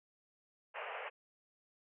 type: band-pass noise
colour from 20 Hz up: pink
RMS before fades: -44 dBFS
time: 0.74-1.1 s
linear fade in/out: 20 ms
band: 440 to 2900 Hz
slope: 96 dB/octave
effects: none